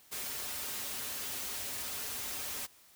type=noise with comb filter; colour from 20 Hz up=white; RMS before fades=-39 dBFS; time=0.11-2.67 s; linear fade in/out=20 ms; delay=6 ms; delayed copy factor=-0.6; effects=white hiss -61 dBFS RMS until 2.95 s